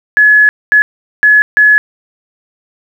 sine tone bursts at uneven times, 1700 Hz, G#6, 40 cents sharp, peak -3 dBFS, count 4, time 0.17-0.49 / 0.72-0.82 / 1.23-1.42 / 1.57-1.78 s, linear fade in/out 0 ms, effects 7-bit

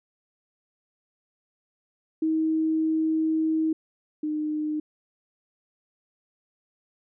sine tone pair in turn, 317.5 / 304.8 Hz, D#4 / D#4, +35 / -36 cents, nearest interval minor second, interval 71 cents, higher first, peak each -21 / -25 dBFS, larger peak first, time 2.22-3.73 / 4.23-4.8 s, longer first, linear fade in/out 5 ms, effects none

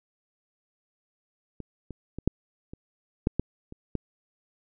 clicks, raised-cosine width 3 ms, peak -24 / -25 / -22 / -8 / -27 / -9 / -11 / -28 / -15 dBFS, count 9, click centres 1.603 / 1.907 / 2.186 / 2.276 / 2.735 / 3.271 / 3.396 / 3.724 / 3.953 s, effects none

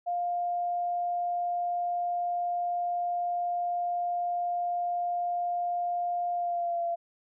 sine tone with pitch glide, 703 to 685.4 Hz, F5 to F5, +11 to -33 cents, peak -27 dBFS, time 0.06-6.96 s, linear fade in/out 20 ms, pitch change -44 cents, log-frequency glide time 6.34-6.83 s, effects none

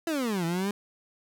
30% pulse exponential two-way sweep, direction down then up, 342.6 to 163.4 to 207.1 Hz, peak -24 dBFS, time 0.07-0.71 s, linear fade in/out 2 ms, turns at 0.45 s, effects none

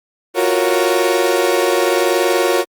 35% pulse chord, Gb major seventh, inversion third, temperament equal, 349.2 / 370 / 466.2 / 554.4 Hz, F4 / Gb4 / Bb4 / Db5, 0 / 0 / 0 / 0 cents, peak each -17 dBFS, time 0.34-2.65 s, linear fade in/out 50 ms, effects Opus 32 kbps

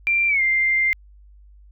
sine tone with pitch glide, 2366 to 2096 Hz, D7 to C7, +12 to +2 cents, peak -16 dBFS, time 0.07-0.93 s, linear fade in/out 0 ms, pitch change -210 cents, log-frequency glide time 0.28-0.42 s, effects added 50 Hz sine -45 dBFS peak until 1.71 s

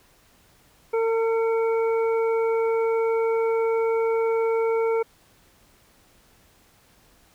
harmonic tone with a mistuned harmonic, 453.1 Hz, A#4, 49 cents flat, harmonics 1 / 2 / 3 / 5, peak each -20 / -31 / -35 / -37 dBFS, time 0.93-5.03 s, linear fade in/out 10 ms, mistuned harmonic 5, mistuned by -20 cents, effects pink hiss -58 dBFS RMS until 7.34 s

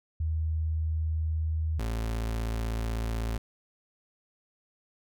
sine / 35% pulse tone pair in turn, 79.3 / 56.07 Hz, D#2 / A1, +33 / +33 cents, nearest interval tritone, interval 600 cents, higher first, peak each -26 / -27 dBFS, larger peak first, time 0.2-1.79 / 1.79-3.38 s, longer neither, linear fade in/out 5 ms, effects none

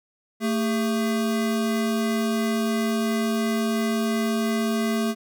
square tone pair together, 223.9 / 403.6 Hz, A3 / G#4, +30 / -49 cents, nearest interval minor seventh, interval 1021 cents, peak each -23 / -30 dBFS, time 0.4-5.15 s, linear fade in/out 50 ms, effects none

